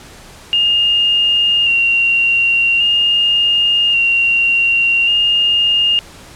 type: tone with vibrato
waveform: sine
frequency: 2794 Hz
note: F7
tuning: in tune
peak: -10 dBFS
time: 0.53-5.99 s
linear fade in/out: 0 ms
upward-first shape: square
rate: 0.44 Hz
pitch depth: 22 cents each way
effects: pink hiss -38 dBFS RMS until 6.35 s + low-pass 10000 Hz 12 dB/octave